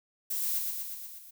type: noise with echo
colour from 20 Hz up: violet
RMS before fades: -32 dBFS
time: 0.3-0.59 s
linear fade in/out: 10 ms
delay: 120 ms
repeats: 6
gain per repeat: -3 dB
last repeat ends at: 1.31 s
effects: none

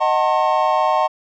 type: chord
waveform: triangle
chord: D# diminished seventh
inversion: none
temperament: just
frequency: 622.3 / 746.7 / 896 / 1075.3 Hz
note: D#5 / F#5 / A5 / C6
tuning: 0 / +16 / +31 / +47 cents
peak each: -18 dBFS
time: 0-1.08 s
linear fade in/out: 20 ms
effects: resampled to 16000 Hz

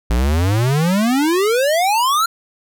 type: exponential sweep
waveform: square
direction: up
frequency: 54.8 to 1391 Hz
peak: -14 dBFS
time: 0.1-2.26 s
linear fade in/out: 5 ms
effects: none

